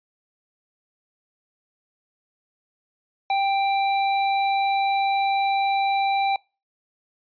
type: tone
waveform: square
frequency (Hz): 787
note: G5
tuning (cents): +7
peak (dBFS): -20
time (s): 3.3-6.36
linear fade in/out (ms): 2
effects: noise-tail reverb RT60 0.3 s tail -26 dB re dry + resampled to 11025 Hz